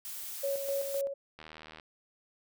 blue noise, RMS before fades -41 dBFS, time 0.05-1.01 s, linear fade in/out 0 ms
sine tone with tremolo, 554.4 Hz, C#5, in tune, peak -29 dBFS, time 0.43-1.14 s, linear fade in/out 10 ms, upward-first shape square, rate 3.9 Hz, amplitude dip 50%
click train, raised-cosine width 0.3 ms, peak -31 dBFS, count 33, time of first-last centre 1.39-1.798 s, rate 78.4 Hz
effects none

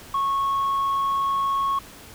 sine tone, 1100 Hz, C#6, 14 cents flat, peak -18 dBFS, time 0.14-1.79 s, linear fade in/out 5 ms, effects tanh soft clip ceiling -19 dBFS + pink hiss -44 dBFS RMS until 2.14 s

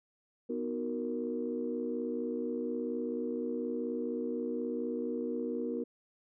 sine chord, B major seventh, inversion none, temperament equal, 246.9 / 311.1 / 370 / 466.2 Hz, B3 / D#4 / F#4 / A#4, 0 / 0 / 0 / 0 cents, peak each -36 / -40 / -40 / -36 dBFS, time 0.49-5.84 s, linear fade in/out 10 ms, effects tanh soft clip ceiling -22 dBFS

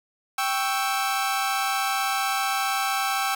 sawtooth chord, C# diminished, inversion second, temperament equal, 784 / 1108.7 / 1318.5 Hz, G5 / C#6 / E6, 0 / 0 / 0 cents, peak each -22 / -27 / -24 dBFS, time 0.38-3.35 s, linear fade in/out 5 ms, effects 8-bit

